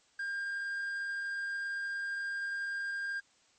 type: tone with quantisation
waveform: triangle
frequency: 1602 Hz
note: G6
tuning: 37 cents sharp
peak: -32 dBFS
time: 0.19-3.2 s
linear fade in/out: 5 ms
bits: 10
effects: white hiss -67 dBFS RMS until 3.58 s + MP3 32 kbps